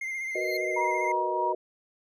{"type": "tone with vibrato", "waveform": "triangle", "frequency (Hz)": 2101, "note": "C7", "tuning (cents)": 7, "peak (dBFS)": -29, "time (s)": [0.01, 1.12], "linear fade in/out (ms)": 5, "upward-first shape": "sine", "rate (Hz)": 15, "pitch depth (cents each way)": 34}
{"type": "tone with exponential growth", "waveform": "square", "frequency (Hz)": 4227, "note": "C8", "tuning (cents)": 17, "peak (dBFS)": -34, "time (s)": [0.25, 0.57], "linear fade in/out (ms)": 5, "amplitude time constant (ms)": 69}
{"type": "chord", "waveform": "sine", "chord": "B major seventh", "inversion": "second", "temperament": "equal", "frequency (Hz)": [370, 466.2, 493.9, 622.3], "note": ["F#4", "A#4", "B4", "D#5"], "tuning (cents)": [0, 0, 0, 0], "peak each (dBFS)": [-32, -38, -36, -32], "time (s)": [0.35, 1.55], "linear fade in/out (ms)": 5}
{"type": "tone with tremolo", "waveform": "sine", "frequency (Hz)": 952, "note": "A#5", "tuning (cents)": 36, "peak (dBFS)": -25, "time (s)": [0.76, 1.53], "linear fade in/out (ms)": 10, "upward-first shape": "sine", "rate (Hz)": 3.2, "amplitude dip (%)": 40}
{"effects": []}